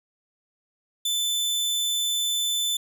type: tone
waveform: sawtooth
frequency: 3520 Hz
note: A7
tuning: in tune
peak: -20 dBFS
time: 1.05-2.77 s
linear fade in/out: 5 ms
effects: none

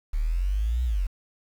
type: exponential two-way sweep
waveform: sine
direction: up then down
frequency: 35.77 to 63.2 to 41.06 Hz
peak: -22 dBFS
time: 0.13-1.07 s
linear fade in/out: 10 ms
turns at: 0.84 s
effects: 8-bit

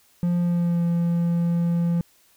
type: tone with pitch glide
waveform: triangle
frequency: 174.61 to 170.82 Hz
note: F3 to F3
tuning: 0 to -38 cents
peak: -17 dBFS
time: 0.23-2.01 s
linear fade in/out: 0 ms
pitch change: -38 cents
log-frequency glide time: 0.39-0.84 s
effects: white hiss -59 dBFS RMS until 2.36 s

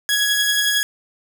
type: tone pair together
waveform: sawtooth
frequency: 1670 / 3329 Hz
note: G#6 / G#7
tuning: +9 / +3 cents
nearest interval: octave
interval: 1194 cents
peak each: -15 / -17 dBFS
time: 0.09-0.83 s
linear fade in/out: 0 ms
effects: 8-bit

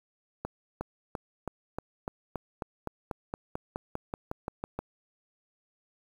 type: accelerating click train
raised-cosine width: 1 ms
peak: -19 dBFS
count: 19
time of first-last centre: 0.45-4.79 s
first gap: 360 ms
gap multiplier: 0.95
effects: 8-bit

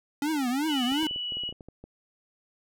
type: tone with vibrato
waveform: square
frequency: 277.2 Hz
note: C#4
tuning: in tune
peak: -26 dBFS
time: 0.22-1.07 s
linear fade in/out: 2 ms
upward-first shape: triangle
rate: 2.8 Hz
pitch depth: 270 cents each way
type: tone with pitch glide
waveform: sine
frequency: 2960 to 2923 Hz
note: F#7 to F#7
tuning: 0 to -22 cents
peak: -30 dBFS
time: 0.66-1.53 s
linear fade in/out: 50 ms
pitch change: -22 cents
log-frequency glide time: 1.12-1.37 s
type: clicks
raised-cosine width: 2 ms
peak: -31 dBFS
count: 12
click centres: 0.921 / 1.03 / 1.111 / 1.161 / 1.322 / 1.37 / 1.436 / 1.491 / 1.525 / 1.608 / 1.686 / 1.84 s
effects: none

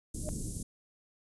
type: band-stop noise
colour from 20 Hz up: pink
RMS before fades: -37 dBFS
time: 0.14-0.63 s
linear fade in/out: 5 ms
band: 320 to 7200 Hz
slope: 24 dB/octave
type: tone with exponential growth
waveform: sine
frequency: 608 Hz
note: D#5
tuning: 40 cents flat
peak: -32 dBFS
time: 0.21-0.29 s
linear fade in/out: 0 ms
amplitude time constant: 17 ms
effects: resampled to 24000 Hz

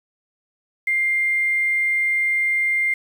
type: tone with quantisation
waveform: sine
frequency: 2100 Hz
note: C7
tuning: 6 cents sharp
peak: -17 dBFS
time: 0.87-2.94 s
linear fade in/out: 5 ms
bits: 7
effects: none

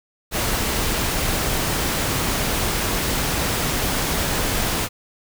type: noise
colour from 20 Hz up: pink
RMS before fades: -22 dBFS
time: 0.31-4.89 s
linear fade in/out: 50 ms
effects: none

